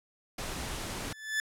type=noise; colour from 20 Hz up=pink; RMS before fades=-37 dBFS; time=0.38-1.13 s; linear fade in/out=5 ms
type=tone with exponential growth; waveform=40% pulse; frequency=1742 Hz; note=A6; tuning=18 cents flat; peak=-25 dBFS; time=0.98-1.4 s; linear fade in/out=1 ms; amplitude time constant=90 ms
effects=low-pass 11000 Hz 12 dB/octave